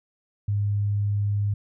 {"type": "tone", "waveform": "sine", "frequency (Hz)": 102.3, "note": "G#2", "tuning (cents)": -26, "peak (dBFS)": -21, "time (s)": [0.48, 1.54], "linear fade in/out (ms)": 5, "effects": []}